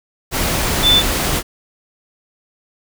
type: tone in noise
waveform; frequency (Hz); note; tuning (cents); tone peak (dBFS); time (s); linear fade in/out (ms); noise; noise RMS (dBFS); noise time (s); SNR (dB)
sine; 3520; A7; 0; -9; 0.82-1.03; 50; pink; -18; 0.31-1.43; +6
effects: none